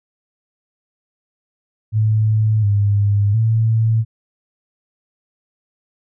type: tone with pitch steps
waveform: sine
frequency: 108.6 / 101.9 / 112.1 Hz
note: A2 / G#2 / A2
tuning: -22 / -32 / +33 cents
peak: -12 dBFS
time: 1.92-4.05 s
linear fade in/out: 50 ms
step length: 710 ms
effects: none